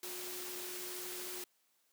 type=tone in noise; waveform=sine; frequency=361.7 Hz; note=F#4; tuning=39 cents flat; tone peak=-48 dBFS; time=0.03-1.44 s; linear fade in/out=2 ms; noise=white; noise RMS=-44 dBFS; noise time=0.03-1.44 s; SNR=-7 dB; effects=white hiss -75 dBFS RMS until 1.92 s + high-pass 200 Hz 12 dB/octave

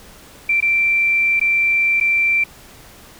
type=tone with dropouts; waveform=sine; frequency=2349 Hz; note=D7; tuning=in tune; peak=-13 dBFS; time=0.49-2.44 s; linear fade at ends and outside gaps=5 ms; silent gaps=0.605-0.624 / 1.397-1.412 / 2.001-2.009 s; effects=pink hiss -43 dBFS RMS until 3.19 s

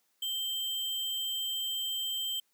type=tone with sample-and-hold; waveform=sine; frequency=3136 Hz; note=G7; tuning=in tune; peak=-31 dBFS; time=0.22-2.4 s; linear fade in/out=5 ms; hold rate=11025 Hz; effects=white hiss -74 dBFS RMS until 2.53 s + high-pass 150 Hz 12 dB/octave

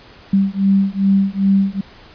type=beating tone pair; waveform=sine; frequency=194.4 / 196.9 Hz; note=G3 / G3; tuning=-14 / +8 cents; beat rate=2.5 Hz; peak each=-15 dBFS; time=0.33-1.81 s; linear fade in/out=5 ms; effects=pink hiss -43 dBFS RMS until 2.14 s + resampled to 11025 Hz

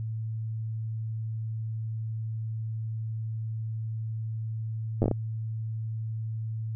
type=slowing click train; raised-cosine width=2 ms; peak=-12 dBFS; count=6; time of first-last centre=5.02-5.113 s; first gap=9 ms; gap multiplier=1.37; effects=added 111 Hz sine -30 dBFS peak until 6.75 s

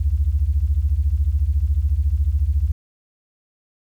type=beating tone pair; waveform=sine; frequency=65 / 79 Hz; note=C2 / D#2; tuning=-11 / +27 cents; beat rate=14 Hz; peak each=-18 dBFS; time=0-2.72 s; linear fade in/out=10 ms; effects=tanh soft clip ceiling -9 dBFS + 9-bit

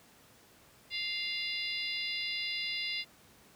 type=harmonic tone with a mistuned harmonic; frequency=698.5 Hz; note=F5; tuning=in tune; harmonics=3 / 4 / 5 / 6 / 7; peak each=-38 / -39 / -40 / -41 / -41 dBFS; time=0.9-3.05 s; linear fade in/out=50 ms; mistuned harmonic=6; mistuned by=-55 cents; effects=pink hiss -60 dBFS RMS until 3.55 s + high-pass 80 Hz 12 dB/octave

